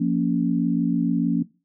sine chord, Bb minor, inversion second, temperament just, 174.81 / 233.1 / 279.7 Hz, F3 / Bb3 / Db4, +2 / 0 / +16 cents, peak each -23 dBFS, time 0-1.43 s, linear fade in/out 10 ms, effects noise-tail reverb RT60 0.3 s tail -19 dB re dry

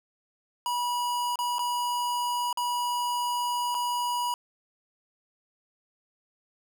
square tone with dropouts, 971 Hz, B5, 30 cents flat, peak -27 dBFS, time 0.66-4.34 s, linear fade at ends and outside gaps 1 ms, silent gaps 1.357-1.389 / 1.584-1.592 / 2.528-2.573 / 3.745-3.749 s, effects none

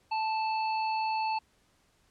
harmonic tone, 879 Hz, A5, 2 cents flat, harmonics 1 / 3 / 5, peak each -28 / -38 / -42 dBFS, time 0.11-1.39 s, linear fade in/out 10 ms, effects pink hiss -68 dBFS RMS until 2.1 s + low-pass 10000 Hz 12 dB/octave

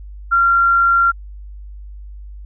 sine tone, 1378 Hz, F6, 24 cents flat, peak -10 dBFS, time 0.31-1.12 s, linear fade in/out 20 ms, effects added 50 Hz sine -31 dBFS peak until 2.45 s

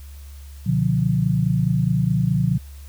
sine chord, B diminished, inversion none, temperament just, 123.47 / 148.16 / 177.8 Hz, B2 / D3 / F3, 0 / +16 / +31 cents, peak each -21 dBFS, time 0.66-2.58 s, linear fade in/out 10 ms, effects added 70 Hz sine -36 dBFS peak until 2.88 s + white hiss -51 dBFS RMS until 2.88 s

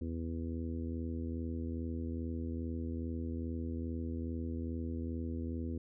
harmonic tone, 82.41 Hz, E2, in tune, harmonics 1 / 2 / 3 / 4 / 5 / 6, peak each -38 / -50 / -40 / -45 / -51 / -52 dBFS, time 0.01-5.78 s, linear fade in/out 5 ms, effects none

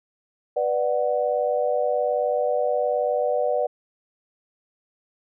sine chord, B minor, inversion none, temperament just, 493.9 / 592.7 / 740.8 Hz, B4 / D5 / F#5, 0 / +16 / +2 cents, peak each -24 / -23 / -27 dBFS, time 0.56-3.67 s, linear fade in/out 10 ms, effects none

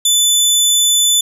20% pulse tone, 3503 Hz, A7, 8 cents flat, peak -4 dBFS, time 0.05-1.21 s, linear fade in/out 5 ms, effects none

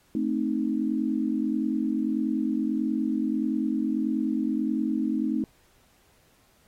sine chord, A diminished, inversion none, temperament equal, 220 / 261.6 / 311.1 Hz, A3 / C4 / Eb4, 0 / 0 / 0 cents, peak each -28 dBFS, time 0.15-5.44 s, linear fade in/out 2 ms, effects pink hiss -63 dBFS RMS until 6.67 s + AAC 48 kbps

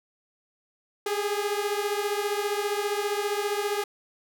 sawtooth beating tone pair, 405.5 / 420.5 Hz, G#4 / G#4, -41 / +22 cents, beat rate 15 Hz, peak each -24 / -26 dBFS, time 1.06-3.84 s, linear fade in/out 5 ms, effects none

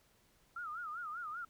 sine tone with vibrato, 1318.5 Hz, E6, in tune, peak -40 dBFS, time 0.56-1.45 s, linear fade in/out 5 ms, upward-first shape sine, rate 5.1 Hz, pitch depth 160 cents each way, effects pink hiss -70 dBFS RMS until 1.49 s

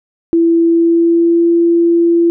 sine tone with pitch glide, 333.9 to 339.1 Hz, E4 to E4, +22 to +49 cents, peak -7 dBFS, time 0.33-2.3 s, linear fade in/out 0 ms, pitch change +27 cents, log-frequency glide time 0.65-1.49 s, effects none

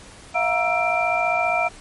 sine tone cluster, 656 / 711 / 941 / 1327 / 2366 Hz, E5 / F5 / A#5 / E6 / D7, -9 / +31 / +16 / +11 / +12 cents, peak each -25 / -22 / -29 / -27 / -23 dBFS, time 0.34-1.69 s, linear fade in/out 20 ms, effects pink hiss -44 dBFS RMS until 1.8 s + MP3 48 kbps

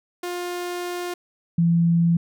sawtooth / sine tone pair in turn, 353.9 / 168.96 Hz, F4 / E3, +23 / +43 cents, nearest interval octave + minor second, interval 1280 cents, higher first, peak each -23 / -15 dBFS, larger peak second, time 0.23-1.14 / 1.58-2.17 s, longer first, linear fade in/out 5 ms, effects none

